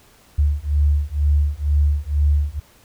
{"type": "beating tone pair", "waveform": "sine", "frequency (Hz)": [72.1, 74.2], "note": ["D2", "D2"], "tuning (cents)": [-31, 18], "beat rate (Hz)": 2.1, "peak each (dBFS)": -18, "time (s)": [0.38, 2.6], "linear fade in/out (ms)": 10, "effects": ["pink hiss -52 dBFS RMS until 2.84 s"]}